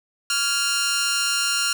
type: tone with amplitude modulation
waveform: 10% pulse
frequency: 1396.9 Hz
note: F6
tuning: in tune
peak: -9 dBFS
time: 0.3-1.73 s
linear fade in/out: 2 ms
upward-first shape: sine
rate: 259 Hz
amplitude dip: 65%
effects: none